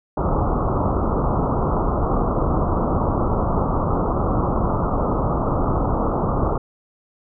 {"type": "low-pass noise", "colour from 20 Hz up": "pink", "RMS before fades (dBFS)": -20, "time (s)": [0.17, 6.58], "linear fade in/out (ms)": 5, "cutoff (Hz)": 1300, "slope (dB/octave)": 96, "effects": []}